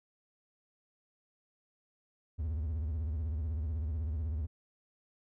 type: tone with vibrato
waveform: triangle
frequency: 77.78 Hz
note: D#2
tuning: in tune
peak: -30 dBFS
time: 2.38-4.47 s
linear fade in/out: 20 ms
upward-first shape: sine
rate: 16 Hz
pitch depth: 180 cents each way
effects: none